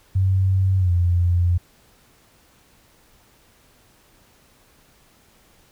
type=tone with pitch glide; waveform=sine; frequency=95 to 87.62 Hz; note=F#2 to F2; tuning=+46 to +6 cents; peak=-15 dBFS; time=0.15-1.58 s; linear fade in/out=10 ms; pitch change=-140 cents; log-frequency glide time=0.78-0.91 s; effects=pink hiss -56 dBFS RMS until 5.71 s